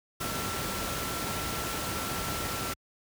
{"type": "tone in noise", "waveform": "sine", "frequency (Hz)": 1347, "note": "E6", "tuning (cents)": 37, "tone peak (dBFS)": -39, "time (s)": [0.2, 2.74], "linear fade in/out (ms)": 10, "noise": "pink", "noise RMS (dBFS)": -33, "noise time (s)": [0.2, 2.74], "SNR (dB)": -9, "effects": ["high-pass 60 Hz 12 dB/octave"]}